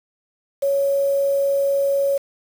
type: tone with quantisation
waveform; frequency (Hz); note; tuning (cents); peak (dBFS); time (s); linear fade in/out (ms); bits
sine; 556; C#5; +5; -16; 0.62-2.18; 10; 6
effects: none